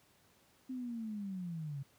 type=linear sweep; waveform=sine; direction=down; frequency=261.6 to 134.1 Hz; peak=-38 dBFS; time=0.69-1.83 s; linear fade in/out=10 ms; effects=pink hiss -68 dBFS RMS until 1.98 s + high-pass 80 Hz 12 dB/octave